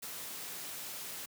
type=noise; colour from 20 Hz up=white; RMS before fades=-43 dBFS; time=0.02-1.26 s; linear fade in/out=10 ms; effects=high-pass 100 Hz 12 dB/octave